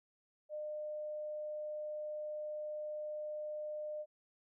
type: tone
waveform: sine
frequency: 605 Hz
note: D#5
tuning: 49 cents flat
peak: -39 dBFS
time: 0.49-4.06 s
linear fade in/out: 50 ms
effects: none